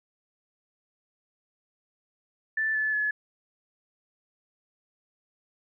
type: tone with pitch steps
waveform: sine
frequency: 1760 / 1733.8 / 1707.9 Hz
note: A6 / A6 / G#6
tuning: 0 / -26 / +48 cents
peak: -24 dBFS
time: 2.57-3.11 s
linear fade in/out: 5 ms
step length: 180 ms
effects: none